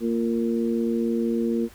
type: harmonic tone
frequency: 115.8 Hz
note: A#2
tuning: 11 cents flat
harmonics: 2 / 3 / 4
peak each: -23 / -27 / -29 dBFS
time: 0-1.69 s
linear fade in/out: 50 ms
effects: added 53 Hz sine -52 dBFS peak until 1.74 s + pink hiss -51 dBFS RMS until 1.74 s